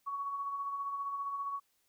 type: tone with tremolo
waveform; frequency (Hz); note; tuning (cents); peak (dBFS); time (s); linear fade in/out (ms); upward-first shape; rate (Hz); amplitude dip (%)
sine; 1119; C#6; +16; -33; 0.06-1.6; 20; sine; 15; 40
effects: white hiss -75 dBFS RMS until 1.88 s